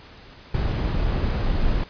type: noise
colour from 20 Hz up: brown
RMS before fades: -22 dBFS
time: 0.54-1.84 s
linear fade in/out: 5 ms
effects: pink hiss -46 dBFS RMS until 1.89 s + resampled to 11025 Hz